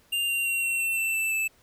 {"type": "tone with pitch steps", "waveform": "square", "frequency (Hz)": [2794, 2770, 2746, 2722, 2699, 2676, 2652, 2630], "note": ["F7", "F7", "F7", "F7", "E7", "E7", "E7", "E7"], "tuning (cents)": [0, -15, -30, -45, 40, 25, 10, -5], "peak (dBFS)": -25, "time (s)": [0.12, 1.48], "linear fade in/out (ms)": 10, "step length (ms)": 170, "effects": ["pink hiss -61 dBFS RMS until 1.62 s"]}